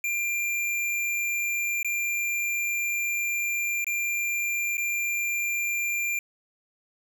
square tone with dropouts, 2382 Hz, D7, 24 cents sharp, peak -26 dBFS, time 0.04-6.19 s, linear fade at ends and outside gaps 2 ms, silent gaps 1.83-1.846 / 3.844-3.867 / 4.771-4.779 s, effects none

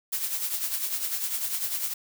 blue noise with tremolo, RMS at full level -27 dBFS, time 0.12-1.94 s, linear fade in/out 10 ms, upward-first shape triangle, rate 10 Hz, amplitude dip 65%, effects none

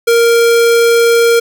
square tone, 466.2 Hz, A#4, in tune, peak -7 dBFS, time 0.07-1.4 s, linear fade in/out 10 ms, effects none

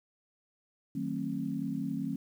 sine chord, D# diminished seventh, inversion none, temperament just, 155.56 / 186.68 / 224 / 268.8 Hz, D#3 / F#3 / A3 / C4, 0 / +16 / +31 / +47 cents, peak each -39 / -38 / -37 / -35 dBFS, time 0.95-2.16 s, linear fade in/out 5 ms, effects 10-bit

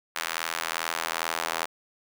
square tone with high-pass filter sweep, 41.2 Hz, E1, in tune, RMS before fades -31 dBFS, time 0.15-1.66 s, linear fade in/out 10 ms, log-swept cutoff 1400 to 880 Hz, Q 1, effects none

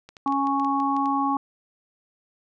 clicks, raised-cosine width 0.2 ms, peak -26 dBFS, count 10, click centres 0.09 / 0.168 / 0.277 / 0.324 / 0.471 / 0.598 / 0.647 / 0.801 / 0.966 / 1.058 s
harmonic tone, 276.6 Hz, C#4, 4 cents flat, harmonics 1 / 3 / 4, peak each -25 / -25 / -25 dBFS, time 0.26-1.37 s, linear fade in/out 2 ms
effects none

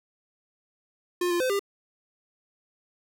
square tone with pitch steps, 354.9 / 348.2 / 513 / 399.4 Hz, F4 / F4 / C5 / G4, +28 / -5 / -34 / +32 cents, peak -24 dBFS, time 1.21-1.594 s, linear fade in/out 5 ms, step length 96 ms, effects none

